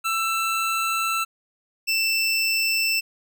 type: tone pair in turn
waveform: 25% pulse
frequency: 1333 / 2666 Hz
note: E6 / E7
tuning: +19 / +19 cents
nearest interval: octave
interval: 1200 cents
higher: second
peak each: -18 / -16 dBFS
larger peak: second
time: 0.04-1.25 / 1.87-3.01 s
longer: first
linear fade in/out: 20 ms
effects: none